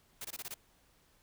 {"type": "noise bursts", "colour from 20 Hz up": "white", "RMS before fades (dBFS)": -42, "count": 6, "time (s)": [0.21, 0.542], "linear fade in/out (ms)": 5, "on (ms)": 37, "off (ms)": 22, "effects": ["pink hiss -68 dBFS RMS until 1.22 s"]}